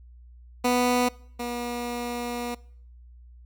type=tone pair in turn; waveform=15% pulse; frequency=246.9 / 240.8 Hz; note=B3 / B3; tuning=0 / -44 cents; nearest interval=unison; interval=44 cents; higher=first; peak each=-14 / -23 dBFS; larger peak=first; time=0.64-1.09 / 1.39-2.55 s; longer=second; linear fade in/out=10 ms; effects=noise-tail reverb RT60 0.6 s tail -23 dB re dry + added 60 Hz sine -46 dBFS peak until 3.45 s